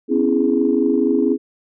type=chord; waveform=sine; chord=C# minor seventh; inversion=third; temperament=equal with one note detuned; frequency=252.9 / 277.2 / 329.6 / 415.3 Hz; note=B3 / C#4 / E4 / G#4; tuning=+41 / 0 / 0 / 0 cents; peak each=-19 dBFS; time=0.08-1.38 s; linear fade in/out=50 ms; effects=tanh soft clip ceiling -3 dBFS